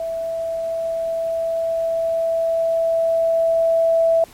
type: tone with level ramp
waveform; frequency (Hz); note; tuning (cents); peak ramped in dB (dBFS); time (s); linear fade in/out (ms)
sine; 659.3; E5; 0; -22 to -12; 0-4.24; 2
effects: pink hiss -46 dBFS RMS until 4.33 s + MP3 64 kbps